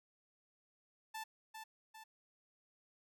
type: tone with echo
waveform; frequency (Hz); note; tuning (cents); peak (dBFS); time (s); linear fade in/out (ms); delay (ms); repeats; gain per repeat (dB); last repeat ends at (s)
sawtooth; 880; A5; 0; -39; 1.14-1.24; 10; 400; 2; -5; 2.04
effects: none